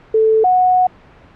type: tone pair in turn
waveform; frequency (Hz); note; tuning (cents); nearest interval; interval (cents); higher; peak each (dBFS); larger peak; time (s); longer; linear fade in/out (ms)
sine; 440 / 734.5; A4 / F#5; 0 / -13; major sixth; 887; second; -9; neither; 0.14-0.44 / 0.44-0.87; second; 5
effects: pink hiss -44 dBFS RMS until 1.35 s + low-pass 2000 Hz 12 dB/octave